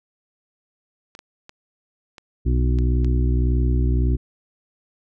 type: clicks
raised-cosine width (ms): 0.2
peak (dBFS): -23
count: 6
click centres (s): 1.151 / 1.191 / 1.494 / 2.182 / 2.787 / 3.046
type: harmonic tone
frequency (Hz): 61.74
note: B1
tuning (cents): 0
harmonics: 1 / 2 / 4 / 5 / 6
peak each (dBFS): -17 / -23 / -29 / -31 / -33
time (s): 2.45-4.17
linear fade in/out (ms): 20
effects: none